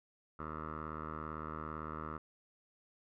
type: tone with low-pass filter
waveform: 10% pulse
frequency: 77.78 Hz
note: D#2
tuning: in tune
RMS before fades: -43 dBFS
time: 0.39-2.18 s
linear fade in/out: 5 ms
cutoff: 1300 Hz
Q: 6.5
effects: none